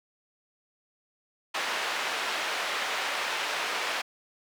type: band-pass noise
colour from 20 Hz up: white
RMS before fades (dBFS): -31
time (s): 1.54-4.02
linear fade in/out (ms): 10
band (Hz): 540 to 2700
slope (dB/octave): 12
effects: none